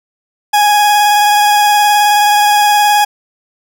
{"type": "tone with vibrato", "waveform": "40% pulse", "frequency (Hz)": 830.6, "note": "G#5", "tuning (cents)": 0, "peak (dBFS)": -6, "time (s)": [0.53, 3.05], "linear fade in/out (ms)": 10, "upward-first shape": "sine", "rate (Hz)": 19, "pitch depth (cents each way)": 16, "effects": []}